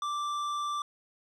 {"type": "tone with tanh clipping", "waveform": "sine", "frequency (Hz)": 1174, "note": "D6", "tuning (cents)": -1, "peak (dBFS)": -32, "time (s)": [0.02, 0.82], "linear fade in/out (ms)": 2, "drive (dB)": 12, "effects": []}